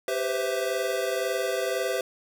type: chord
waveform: square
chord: C major seventh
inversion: second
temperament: equal with one note detuned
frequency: 392 / 501.4 / 523.3 / 659.3 Hz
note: G4 / B4 / C5 / E5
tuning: 0 / +26 / 0 / 0 cents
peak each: -32 dBFS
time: 0.08-2.01 s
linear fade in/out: 2 ms
effects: none